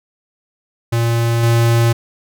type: tone with level steps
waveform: square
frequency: 116.54 Hz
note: A#2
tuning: in tune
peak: -14 / -11 dBFS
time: 0.92-1.93 s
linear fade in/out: 10 ms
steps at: 1.43 s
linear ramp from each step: 2 ms
effects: none